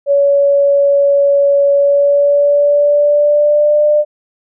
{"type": "tone with pitch glide", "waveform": "sine", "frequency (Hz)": [564, 597.2], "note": ["C#5", "D5"], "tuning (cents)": [30, 29], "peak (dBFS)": -7, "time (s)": [0.06, 4.05], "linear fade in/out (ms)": 50, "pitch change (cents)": 99, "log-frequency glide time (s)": [1.73, 3.85], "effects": []}